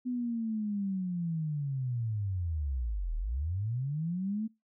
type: linear two-way sweep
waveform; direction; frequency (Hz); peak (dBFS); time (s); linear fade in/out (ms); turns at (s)
sine; down then up; 252.3 to 36.98 to 224.8; -30; 0.05-4.48; 20; 3.16
effects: noise-tail reverb RT60 0.2 s tail -23 dB re dry